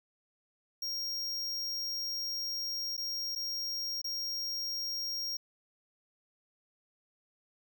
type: tone with dropouts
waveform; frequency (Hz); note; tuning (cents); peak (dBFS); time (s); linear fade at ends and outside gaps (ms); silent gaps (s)
square; 5580; F8; -2; -34; 0.82-5.37; 5; 2.968-2.977 / 3.352-3.359 / 4.017-4.043
effects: none